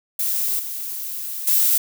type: noise with level steps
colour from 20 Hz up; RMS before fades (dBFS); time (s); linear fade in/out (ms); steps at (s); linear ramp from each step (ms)
violet; -22 / -29 / -17; 0.19-1.78; 5; 0.59 / 1.47; 5
effects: none